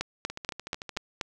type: two click trains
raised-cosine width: 0.2 ms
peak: -20 / -12 dBFS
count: 10 / 6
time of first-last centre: 0.3-0.967 / 0.01-1.212 s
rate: 13.5 / 4.16 Hz
effects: none